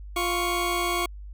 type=tone pair together; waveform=20% pulse; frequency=349.8 / 1110.5 Hz; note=F4 / C#6; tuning=+3 / +3 cents; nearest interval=octave + minor sixth; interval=2000 cents; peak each=-22 dBFS; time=0.16-1.06 s; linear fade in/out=5 ms; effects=added 50 Hz sine -37 dBFS peak until 1.33 s